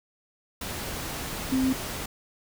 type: tone in noise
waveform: sine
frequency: 261.6 Hz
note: C4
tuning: in tune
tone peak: -21 dBFS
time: 1.52-1.73 s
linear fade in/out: 5 ms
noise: pink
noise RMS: -34 dBFS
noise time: 0.61-2.06 s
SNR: +10 dB
effects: none